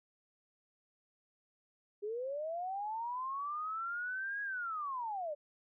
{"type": "linear two-way sweep", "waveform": "sine", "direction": "up then down", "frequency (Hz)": [400.1, 1661.2, 567], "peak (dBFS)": -36, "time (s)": [2.02, 5.35], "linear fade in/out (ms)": 20, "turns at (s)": 4.42, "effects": []}